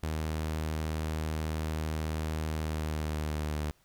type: tone with pitch glide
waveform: sawtooth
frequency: 78.3 to 75.68 Hz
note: D#2 to D#2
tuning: +11 to -47 cents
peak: -27 dBFS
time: 0.03-3.71 s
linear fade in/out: 0 ms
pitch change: -58 cents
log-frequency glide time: 2.55-3.58 s
effects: pink hiss -67 dBFS RMS until 3.84 s